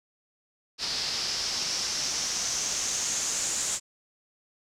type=noise with low-pass filter sweep; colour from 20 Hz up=white; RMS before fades=-30 dBFS; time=0.78-3.8 s; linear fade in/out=50 ms; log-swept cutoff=4800 to 7300 Hz; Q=4.5; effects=none